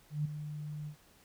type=tone with ADSR envelope; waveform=sine; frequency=149.8 Hz; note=D3; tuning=35 cents sharp; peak=-28 dBFS; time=0.1-0.96 s; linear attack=150 ms; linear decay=9 ms; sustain=-10 dB; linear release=90 ms; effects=pink hiss -63 dBFS RMS until 1.24 s